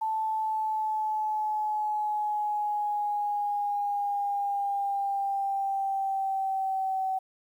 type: linear sweep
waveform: sine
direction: down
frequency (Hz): 880 to 760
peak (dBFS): -26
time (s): 0.01-7.19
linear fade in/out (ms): 10
effects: 10-bit